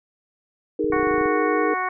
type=chord; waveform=sine; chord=D# suspended fourth; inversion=none; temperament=equal; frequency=311.1 / 415.3 / 466.2 Hz; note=D#4 / G#4 / A#4; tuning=0 / 0 / 0 cents; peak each=-24 dBFS; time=0.79-1.74 s; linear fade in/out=5 ms
type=clicks; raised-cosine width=3 ms; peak=-22 dBFS; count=12; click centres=0.844 / 0.901 / 0.935 / 0.965 / 0.996 / 1.03 / 1.072 / 1.111 / 1.142 / 1.181 / 1.212 / 1.258 s
type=harmonic tone; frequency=369.1 Hz; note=F#4; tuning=4 cents flat; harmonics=1 / 2 / 3 / 4 / 5 / 6; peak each=-34 / -28 / -25 / -31 / -31 / -32 dBFS; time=0.92-1.89 s; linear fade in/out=5 ms
effects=none